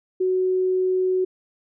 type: tone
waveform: sine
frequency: 371.2 Hz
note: F#4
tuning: 6 cents sharp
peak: -18 dBFS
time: 0.2-1.25 s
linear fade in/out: 10 ms
effects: none